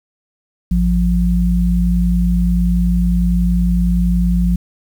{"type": "tone pair together", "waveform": "sine", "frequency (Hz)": [55.26, 176.7], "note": ["A1", "F3"], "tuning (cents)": [8, 21], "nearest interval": "octave + minor sixth", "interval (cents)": 2013, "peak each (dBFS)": -14, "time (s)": [0.71, 4.56], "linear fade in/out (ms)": 5, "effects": ["7-bit"]}